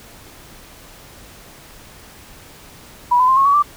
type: tone with pitch steps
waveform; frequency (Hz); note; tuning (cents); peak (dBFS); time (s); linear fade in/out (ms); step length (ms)
sine; 975 / 1011.7 / 1049.8 / 1089.4 / 1130.4 / 1172.9; B5 / B5 / C6 / C#6 / C#6 / D6; -23 / +41 / +5 / -30 / +34 / -3; -10; 3.11-3.626; 10; 86
effects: pink hiss -42 dBFS RMS until 3.76 s